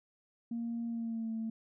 sine tone with pitch glide, 233.1 to 223.9 Hz, A#3 to A3, 0 to +30 cents, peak -33 dBFS, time 0.51-1.5 s, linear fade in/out 5 ms, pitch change -70 cents, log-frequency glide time 0.87-1.3 s, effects tanh soft clip ceiling -30 dBFS

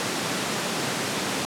pink high-pass noise, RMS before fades -27 dBFS, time 0-1.45 s, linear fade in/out 0 ms, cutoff 140 Hz, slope 24 dB/octave, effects low-pass 9000 Hz 12 dB/octave

